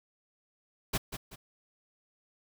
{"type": "noise with echo", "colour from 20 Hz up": "pink", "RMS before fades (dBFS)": -30, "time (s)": [0.93, 0.98], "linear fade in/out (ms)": 10, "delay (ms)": 190, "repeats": 2, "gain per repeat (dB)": -9, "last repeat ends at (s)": 1.36, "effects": []}